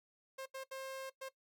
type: tone bursts at uneven times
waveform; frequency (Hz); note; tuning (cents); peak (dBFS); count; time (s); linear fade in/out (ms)
sawtooth; 532; C5; +29; -39; 4; 0.38-0.46 / 0.54-0.64 / 0.71-1.1 / 1.21-1.29; 10
effects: noise-tail reverb RT60 0.1 s tail -18 dB re dry